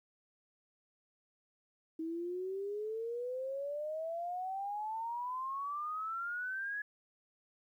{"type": "exponential sweep", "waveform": "sine", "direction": "up", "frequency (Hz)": [318.5, 1696], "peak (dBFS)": -36, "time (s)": [1.99, 6.82], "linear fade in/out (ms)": 5, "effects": ["12-bit"]}